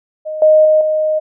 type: tone with level steps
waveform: sine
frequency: 620 Hz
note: D#5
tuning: 6 cents flat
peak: -20 / -5 / -7 / -12 dBFS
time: 0.25-1.2 s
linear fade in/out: 20 ms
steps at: 0.42 / 0.65 / 0.81 s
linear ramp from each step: 2 ms
effects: none